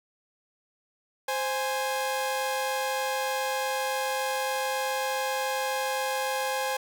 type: tone pair together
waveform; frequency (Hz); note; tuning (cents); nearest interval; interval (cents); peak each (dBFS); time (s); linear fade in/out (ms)
sawtooth; 523.3 / 828.6; C5 / G#5; 0 / -4; minor sixth; 796; -26; 1.28-6.77; 5
effects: none